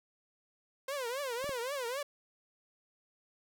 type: tone with vibrato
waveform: sawtooth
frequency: 518 Hz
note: C5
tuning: 17 cents flat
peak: -31 dBFS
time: 0.88-2.03 s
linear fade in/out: 5 ms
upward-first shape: triangle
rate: 3.8 Hz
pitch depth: 230 cents each way
type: clicks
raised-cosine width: 2 ms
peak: -33 / -29 dBFS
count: 2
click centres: 1.443 / 1.493 s
effects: none